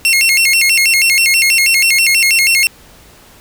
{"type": "tone with vibrato", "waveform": "sawtooth", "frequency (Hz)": 2418, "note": "D7", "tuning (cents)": 50, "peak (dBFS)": -5, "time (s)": [0.05, 2.67], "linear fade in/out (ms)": 0, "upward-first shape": "square", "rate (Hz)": 6.2, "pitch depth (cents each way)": 200, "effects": ["pink hiss -42 dBFS RMS until 3.4 s"]}